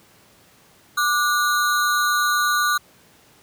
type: ring-modulated tone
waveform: square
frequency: 1320 Hz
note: E6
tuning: 2 cents sharp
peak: -15 dBFS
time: 0.97-2.78 s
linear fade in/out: 10 ms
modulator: 136 Hz
effects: pink hiss -53 dBFS RMS until 3.42 s + high-pass 100 Hz 12 dB/octave